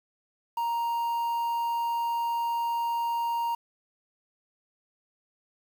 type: tone with quantisation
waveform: triangle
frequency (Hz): 935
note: A#5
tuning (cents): +5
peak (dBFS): -24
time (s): 0.57-3.55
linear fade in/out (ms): 5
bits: 8
effects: none